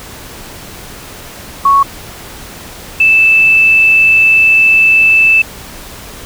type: tone pair in turn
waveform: sine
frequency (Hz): 1108.7 / 2637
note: C#6 / E7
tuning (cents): 0 / 0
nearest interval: octave + minor third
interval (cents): 1500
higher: second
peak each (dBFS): -4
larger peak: neither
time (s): 1.65-1.83 / 3-5.42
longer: second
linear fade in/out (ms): 5
effects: pink hiss -30 dBFS RMS until 6.25 s